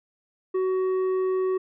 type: tone with tanh clipping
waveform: sine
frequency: 374.5 Hz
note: F#4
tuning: 21 cents sharp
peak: -23 dBFS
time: 0.54-1.58 s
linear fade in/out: 10 ms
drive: 7 dB
effects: none